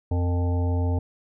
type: harmonic tone with a mistuned harmonic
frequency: 87.31 Hz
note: F2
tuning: in tune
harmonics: 1 / 3 / 5 / 7 / 9 / 10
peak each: -21 / -31 / -35 / -38 / -40 / -41 dBFS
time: 0.11-0.99 s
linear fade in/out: 5 ms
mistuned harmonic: 5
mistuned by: +60 cents
effects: none